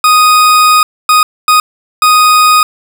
40% pulse tone bursts at uneven times, 1244.5 Hz, D#6, in tune, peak -3 dBFS, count 4, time 0.04-0.83 / 1.09-1.23 / 1.48-1.6 / 2.02-2.63 s, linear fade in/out 2 ms, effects none

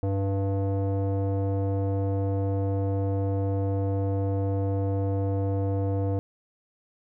square tone with low-pass filter, 98 Hz, G2, in tune, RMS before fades -26 dBFS, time 0.03-6.19 s, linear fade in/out 0 ms, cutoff 580 Hz, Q 2.3, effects none

